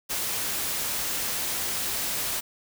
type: noise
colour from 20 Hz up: white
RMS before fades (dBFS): -29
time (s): 0.09-2.41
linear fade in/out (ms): 20
effects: none